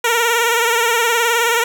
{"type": "tone with vibrato", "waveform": "10% pulse", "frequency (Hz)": 466.2, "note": "A#4", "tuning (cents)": 0, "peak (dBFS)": -5, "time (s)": [0.04, 1.64], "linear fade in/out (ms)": 5, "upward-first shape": "triangle", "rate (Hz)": 19, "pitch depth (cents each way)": 72, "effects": []}